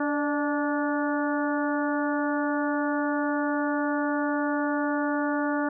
harmonic tone with a mistuned harmonic, 290.3 Hz, D4, 20 cents flat, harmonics 1 / 2 / 3 / 4 / 5 / 6, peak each -26 / -31 / -33 / -35 / -33 / -39 dBFS, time 0-5.69 s, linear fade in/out 5 ms, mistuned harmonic 2, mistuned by +38 cents, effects none

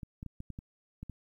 clicks, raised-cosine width 5 ms, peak -29 dBFS, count 8, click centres 0.032 / 0.229 / 0.263 / 0.404 / 0.503 / 0.589 / 1.03 / 1.097 s, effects 11-bit

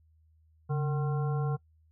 harmonic tone with a mistuned harmonic, 152.1 Hz, D#3, 39 cents flat, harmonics 1 / 3 / 5 / 7 / 9, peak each -27 / -37 / -41 / -44 / -46 dBFS, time 0.69-1.57 s, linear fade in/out 20 ms, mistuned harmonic 1, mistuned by -130 cents, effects noise-tail reverb RT60 0.1 s tail -22 dB re dry + added 79 Hz sine -61 dBFS peak until 1.91 s

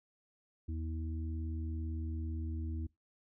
harmonic tone, 80.2 Hz, E2, 47 cents flat, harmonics 1 / 3 / 4, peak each -36 / -47 / -47 dBFS, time 0.68-2.87 s, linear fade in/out 10 ms, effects noise-tail reverb RT60 0.2 s tail -22 dB re dry

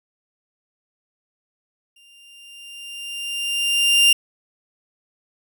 40% pulse tone with exponential growth, 2794 Hz, F7, in tune, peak -9 dBFS, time 1.96-4.13 s, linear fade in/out 5 ms, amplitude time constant 470 ms, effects none

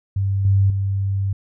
sine tone with level steps, 98 Hz, G2, in tune, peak -17 / -12 / -18 dBFS, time 0.16-1.33 s, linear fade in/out 5 ms, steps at 0.45 / 0.7 s, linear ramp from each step 2 ms, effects none

